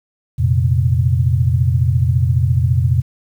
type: chord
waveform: sine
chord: F suspended fourth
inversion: none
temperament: just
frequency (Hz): 87.31 / 116.41 / 130.96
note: F2 / Bb2 / C3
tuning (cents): 0 / -2 / +2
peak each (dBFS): -16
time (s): 0.38-3.02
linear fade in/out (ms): 20
effects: 8-bit